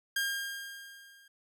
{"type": "tone with level ramp", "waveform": "sawtooth", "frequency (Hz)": 1611, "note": "G6", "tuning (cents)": 47, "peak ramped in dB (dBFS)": [-24, -54], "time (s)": [0.16, 1.28], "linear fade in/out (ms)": 5, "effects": []}